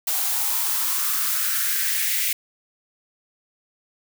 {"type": "noise with high-pass filter sweep", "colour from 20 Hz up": "blue", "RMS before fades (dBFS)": -23, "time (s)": [0.07, 2.33], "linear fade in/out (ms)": 5, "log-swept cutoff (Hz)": [700, 2200], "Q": 3.9, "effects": []}